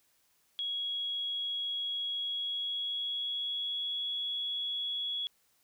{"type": "tone with pitch glide", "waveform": "sine", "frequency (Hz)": [3322, 3359], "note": ["G#7", "G#7"], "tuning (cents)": [0, 19], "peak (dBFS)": -32, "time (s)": [0.59, 5.27], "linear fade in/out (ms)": 0, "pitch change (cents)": 19, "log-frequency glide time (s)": [2.16, 4.1], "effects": ["white hiss -71 dBFS RMS until 5.63 s"]}